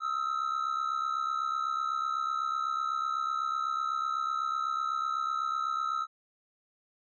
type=ring-modulated tone; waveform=triangle; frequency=1304 Hz; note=E6; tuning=19 cents flat; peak=-24 dBFS; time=0-6.07 s; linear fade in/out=50 ms; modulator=34 Hz; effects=resampled to 16000 Hz